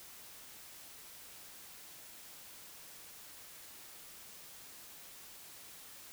silence, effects white hiss -53 dBFS RMS until 6.12 s

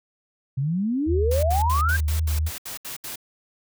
sine exponential sweep, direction up, 127.5 to 1639 Hz, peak -21 dBFS, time 0.57-1.97 s, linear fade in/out 10 ms
sine tone with vibrato, 77.78 Hz, D#2, in tune, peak -20 dBFS, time 1.06-2.51 s, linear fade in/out 50 ms, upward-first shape triangle, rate 3.7 Hz, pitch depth 64 cents each way
white noise bursts, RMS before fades -34 dBFS, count 10, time 1.31-3.158 s, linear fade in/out 5 ms, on 120 ms, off 72 ms
effects none

